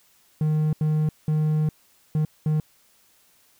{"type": "tone bursts at uneven times", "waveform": "triangle", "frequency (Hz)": 154, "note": "D#3", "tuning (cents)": -17, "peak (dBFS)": -17, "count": 5, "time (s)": [[0.41, 0.73], [0.81, 1.09], [1.28, 1.69], [2.15, 2.25], [2.46, 2.6]], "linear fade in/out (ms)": 2, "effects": ["white hiss -60 dBFS RMS until 3.59 s"]}